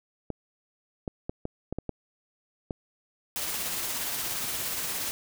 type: clicks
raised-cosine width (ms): 2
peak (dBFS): -18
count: 8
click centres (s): 0.303 / 1.078 / 1.295 / 1.454 / 1.726 / 1.786 / 1.893 / 2.708
type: noise with tremolo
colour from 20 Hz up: white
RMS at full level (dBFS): -31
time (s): 3.36-5.11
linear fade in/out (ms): 0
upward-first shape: sine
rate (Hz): 17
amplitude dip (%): 25
effects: none